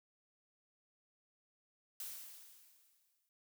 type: noise with exponential decay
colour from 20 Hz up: blue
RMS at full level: -44 dBFS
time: 2-3.29 s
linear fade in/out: 1 ms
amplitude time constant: 280 ms
effects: none